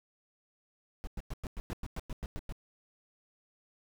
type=noise bursts; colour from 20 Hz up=brown; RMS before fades=-37 dBFS; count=12; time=1.04-2.524 s; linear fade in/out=0 ms; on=32 ms; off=100 ms; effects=none